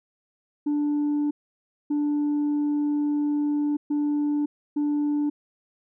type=tone bursts at uneven times; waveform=sine; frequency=293.7 Hz; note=D4; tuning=in tune; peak=-19 dBFS; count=4; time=0.66-1.31 / 1.9-3.77 / 3.9-4.46 / 4.76-5.3 s; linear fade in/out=10 ms; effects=tanh soft clip ceiling -20 dBFS